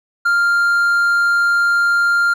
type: tone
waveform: triangle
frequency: 1396.9 Hz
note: F6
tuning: in tune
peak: -10 dBFS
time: 0.25-2.34 s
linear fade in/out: 10 ms
effects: none